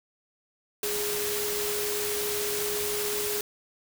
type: tone in noise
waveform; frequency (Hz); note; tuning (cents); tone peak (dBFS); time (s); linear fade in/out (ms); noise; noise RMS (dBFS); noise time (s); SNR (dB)
sine; 415.3; G#4; 0; -31; 0.83-3.41; 2; white; -31; 0.83-3.41; -3
effects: none